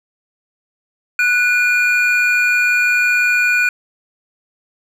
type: tone pair together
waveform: triangle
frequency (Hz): 1476.8 / 2422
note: F#6 / D#7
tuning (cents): -4 / -47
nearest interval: major sixth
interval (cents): 857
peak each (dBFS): -13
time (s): 1.19-3.69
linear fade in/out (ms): 2
effects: none